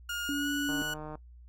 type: tone with pitch glide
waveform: 30% pulse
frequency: 1422 to 1470.4 Hz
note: F6 to F#6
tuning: +31 to -11 cents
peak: -30 dBFS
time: 0.09-0.94 s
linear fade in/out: 5 ms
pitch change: +58 cents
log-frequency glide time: 0.26-0.51 s
type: tone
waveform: sine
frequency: 286 Hz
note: D4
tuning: 46 cents flat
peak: -30 dBFS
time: 0.29-0.82 s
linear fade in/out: 0 ms
type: click train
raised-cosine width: 1 ms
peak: -28 dBFS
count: 72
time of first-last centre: 0.69-1.154 s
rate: 153 Hz
effects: noise-tail reverb RT60 0.1 s tail -19 dB re dry + added 60 Hz sine -49 dBFS peak until 1.48 s